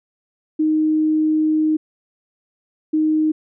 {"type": "tone pair in turn", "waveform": "sine", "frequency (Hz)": [310.7, 310.7], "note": ["D#4", "D#4"], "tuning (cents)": [-2, -2], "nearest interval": "unison", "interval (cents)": 0, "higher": "neither", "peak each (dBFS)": -14, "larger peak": "neither", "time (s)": [[0.59, 1.77], [2.93, 3.32]], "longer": "first", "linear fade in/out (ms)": 10, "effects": []}